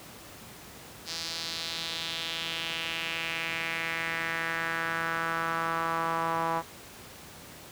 sawtooth tone with band-pass filter sweep, 164.9 Hz, E3, 1 cent sharp, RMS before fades -32 dBFS, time 1.05-6.63 s, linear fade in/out 50 ms, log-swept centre 4900 to 960 Hz, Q 2.9, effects pink hiss -47 dBFS RMS until 7.71 s + high-pass 80 Hz 12 dB/octave

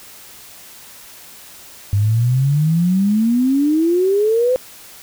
sine exponential sweep, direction up, 98.6 to 518 Hz, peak -12 dBFS, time 1.93-4.56 s, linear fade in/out 0 ms, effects white hiss -40 dBFS RMS until 5.02 s

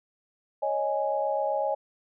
sine chord, C# suspended second, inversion none, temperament equal, 554.4 / 622.3 / 830.6 Hz, C#5 / D#5 / G#5, 0 / 0 / 0 cents, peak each -29 dBFS, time 0.62-1.75 s, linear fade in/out 10 ms, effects none

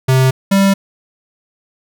square tone pair in turn, 130.81 / 195.99 Hz, C3 / G3, 0 / 0 cents, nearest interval perfect fifth, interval 700 cents, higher second, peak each -9 dBFS, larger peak neither, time 0.08-0.31 / 0.51-0.74 s, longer neither, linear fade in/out 10 ms, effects none

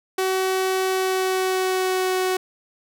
sawtooth tone with pitch glide, 377.2 to 371.8 Hz, F#4 to F#4, +33 to +8 cents, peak -16 dBFS, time 0.18-2.37 s, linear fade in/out 5 ms, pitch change -25 cents, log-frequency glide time 0.88-2.16 s, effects none

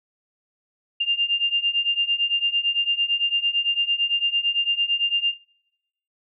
sine beating tone pair, 2794 / 2802.9 Hz, F7 / F7, 0 / +6 cents, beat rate 8.9 Hz, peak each -24 / -22 dBFS, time 1-5.34 s, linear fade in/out 10 ms, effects noise-tail reverb RT60 0.8 s tail -22 dB re dry

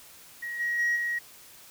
sine tone with level steps, 1898 Hz, A#6, 31 cents sharp, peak -32 / -25 / -21 / -26 dBFS, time 0.42-1.19 s, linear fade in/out 10 ms, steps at 0.59 / 0.78 / 0.95 s, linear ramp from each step 20 ms, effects tanh soft clip ceiling -21 dBFS + white hiss -51 dBFS RMS until 1.7 s

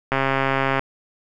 click train, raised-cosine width 0.5 ms, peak -5 dBFS, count 92, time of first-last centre 0.12-0.794 s, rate 135 Hz, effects none

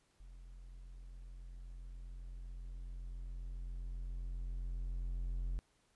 triangle tone with level ramp, 43.72 Hz, F1, 3 cents sharp, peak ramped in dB -49 to -33 dBFS, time 0.2-5.59 s, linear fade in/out 0 ms, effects pink hiss -74 dBFS RMS until 5.95 s + resampled to 24000 Hz

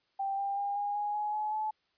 sine tone with pitch steps, 785 / 795.5 / 806.1 / 816.9 / 827.8 / 838.9 / 850.1 / 861.5 Hz, G5 / G5 / G5 / G#5 / G#5 / G#5 / G#5 / A5, +2 / +25 / +48 / -29 / -6 / +17 / +40 / -37 cents, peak -30 dBFS, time 0.19-1.71 s, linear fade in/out 10 ms, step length 190 ms, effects white hiss -74 dBFS RMS until 1.97 s + resampled to 11025 Hz

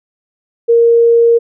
sine tone, 466.2 Hz, A#4, in tune, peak -5 dBFS, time 0.68-1.39 s, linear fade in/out 20 ms, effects none

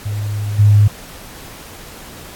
sine tone with level steps, 103.83 Hz, G#2, in tune, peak -18 / -6 dBFS, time 0.05-0.88 s, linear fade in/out 10 ms, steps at 0.58 s, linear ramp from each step 20 ms, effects pink hiss -36 dBFS RMS until 2.35 s + AAC 64 kbps

